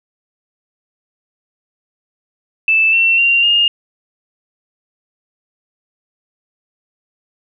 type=tone with pitch steps; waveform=sine; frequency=2638 / 2701 / 2766 / 2832 Hz; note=E7 / E7 / F7 / F7; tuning=+1 / +42 / -17 / +23 cents; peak=-9 dBFS; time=2.68-3.68 s; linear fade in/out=2 ms; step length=250 ms; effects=none